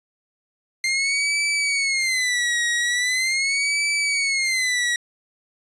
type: tone with vibrato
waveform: sawtooth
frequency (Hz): 2093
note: C7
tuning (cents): 0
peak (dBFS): -16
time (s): 0.84-4.96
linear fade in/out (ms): 2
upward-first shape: sine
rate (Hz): 0.41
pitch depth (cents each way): 170
effects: resampled to 22050 Hz